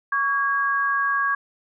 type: tone pair together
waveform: sine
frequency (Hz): 1126 / 1638.5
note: C#6 / G#6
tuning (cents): +27 / -24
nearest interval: tritone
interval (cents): 649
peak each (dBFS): -22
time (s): 0.12-1.35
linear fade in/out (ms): 5
effects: none